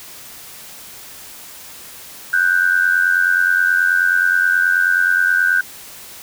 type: tone pair together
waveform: sine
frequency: 1480 / 1569.4 Hz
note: F#6 / G6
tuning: 0 / +2 cents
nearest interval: minor second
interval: 102 cents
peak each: -15 dBFS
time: 2.33-5.61 s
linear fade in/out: 5 ms
effects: white hiss -37 dBFS RMS until 6.22 s